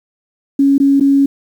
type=tone with dropouts; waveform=sine; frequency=277.2 Hz; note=C#4; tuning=in tune; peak=-7 dBFS; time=0.59-1.26 s; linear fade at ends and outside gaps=5 ms; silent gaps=0.781-0.8 / 0.999-1.008 s; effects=7-bit